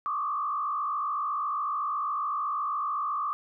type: tone with frequency modulation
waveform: sine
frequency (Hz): 1169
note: D6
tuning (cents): -8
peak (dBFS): -27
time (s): 0.06-3.33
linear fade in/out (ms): 0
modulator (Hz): 53.9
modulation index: 1.3
effects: none